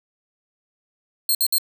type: tone bursts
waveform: 10% pulse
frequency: 4232 Hz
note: C8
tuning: 19 cents sharp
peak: -10 dBFS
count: 3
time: 1.29-1.583 s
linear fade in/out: 2 ms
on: 59 ms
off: 58 ms
effects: none